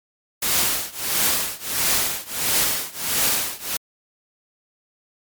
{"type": "noise with tremolo", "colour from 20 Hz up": "white", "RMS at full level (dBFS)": -18, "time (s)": [0.42, 3.77], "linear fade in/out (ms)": 5, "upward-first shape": "triangle", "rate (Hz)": 1.5, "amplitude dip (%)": 95, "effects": ["MP3 96 kbps"]}